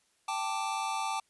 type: chord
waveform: square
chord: G suspended second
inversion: none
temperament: just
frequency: 784 / 882 / 1176 Hz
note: G5 / A5 / D6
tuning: 0 / +4 / +2 cents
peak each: -37 / -35 / -37 dBFS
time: 0.28-1.2 s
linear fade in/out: 5 ms
effects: white hiss -71 dBFS RMS until 1.29 s + resampled to 24000 Hz